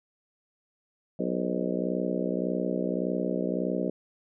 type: harmonic tone with a mistuned harmonic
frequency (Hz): 61.74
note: B1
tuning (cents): 0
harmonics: 3 / 4 / 5 / 6 / 7 / 8 / 9 / 10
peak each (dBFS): -32 / -33 / -34 / -35 / -35 / -36 / -37 / -37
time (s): 1.19-3.9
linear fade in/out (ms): 5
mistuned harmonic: 9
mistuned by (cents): -54
effects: none